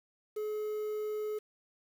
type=tone with quantisation; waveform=triangle; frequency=425.8 Hz; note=G#4; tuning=43 cents sharp; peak=-31 dBFS; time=0.36-1.39 s; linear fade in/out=10 ms; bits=9; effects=none